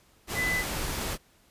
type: tone in noise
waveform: sine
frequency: 2006 Hz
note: B6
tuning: 26 cents sharp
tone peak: -26 dBFS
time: 0.34-0.64 s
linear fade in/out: 50 ms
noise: pink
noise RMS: -32 dBFS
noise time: 0.27-1.18 s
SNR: +3 dB
effects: pink hiss -62 dBFS RMS until 1.5 s + resampled to 32000 Hz